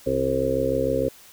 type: harmonic tone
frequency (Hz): 66.6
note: C2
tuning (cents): +31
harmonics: 1 / 2 / 4 / 5 / 6 / 7 / 8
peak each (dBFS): -34 / -32 / -28 / -34 / -29 / -26 / -24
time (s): 0.06-1.09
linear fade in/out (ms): 10
effects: white hiss -49 dBFS RMS until 1.32 s